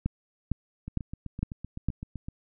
two click trains, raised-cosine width 5 ms, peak -14 / -24 dBFS, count 5 / 12, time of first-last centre 0.06-1.886 / 0.88-2.285 s, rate 2.19 / 7.83 Hz, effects none

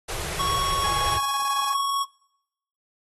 pink band-stop noise, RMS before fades -31 dBFS, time 0.08-1.18 s, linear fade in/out 10 ms, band 180 to 330 Hz, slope 96 dB/octave
square tone, 1108.7 Hz, C#6, in tune, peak -24 dBFS, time 0.39-2.04 s, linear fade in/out 5 ms
sawtooth tone with tremolo, 830.6 Hz, G#5, in tune, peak -25 dBFS, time 0.84-1.74 s, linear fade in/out 10 ms, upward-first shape square, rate 18 Hz, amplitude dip 60%
effects noise-tail reverb RT60 0.8 s tail -23 dB re dry + AAC 32 kbps

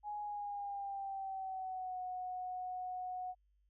sine tone with pitch glide, 833 to 733.6 Hz, G#5 to F#5, +5 to -15 cents, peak -39 dBFS, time 0.03-3.35 s, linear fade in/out 50 ms, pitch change -220 cents, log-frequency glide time 0.21-2 s, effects added 50 Hz sine -70 dBFS peak until 3.69 s

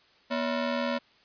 sawtooth ring-modulated tone, 403.8 Hz, G#4, 49 cents flat, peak -20 dBFS, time 0.3-0.99 s, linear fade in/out 20 ms, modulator 162 Hz, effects white hiss -61 dBFS RMS until 1.24 s + resampled to 11025 Hz

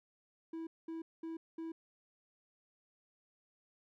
triangle tone bursts, 326.8 Hz, E4, 15 cents flat, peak -38 dBFS, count 4, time 0.53-1.72 s, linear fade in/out 5 ms, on 140 ms, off 210 ms, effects none

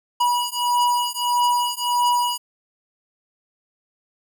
square beating tone pair, 970 / 971.6 Hz, B5 / B5, -31 / -29 cents, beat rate 1.6 Hz, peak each -22 dBFS, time 0.2-2.38 s, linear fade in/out 10 ms, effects none

